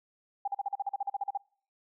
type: tone bursts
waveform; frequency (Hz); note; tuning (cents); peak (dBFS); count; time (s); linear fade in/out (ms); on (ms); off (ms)
sine; 800; G5; +35; -28; 14; 0.45-1.375; 5; 28; 41
effects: noise-tail reverb RT60 0.5 s tail -26 dB re dry